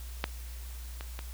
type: clicks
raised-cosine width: 0.3 ms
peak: -12 / -24 / -23 dBFS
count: 3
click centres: 0.241 / 1.009 / 1.191 s
effects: added 60 Hz sine -39 dBFS peak until 1.33 s + white hiss -51 dBFS RMS until 1.33 s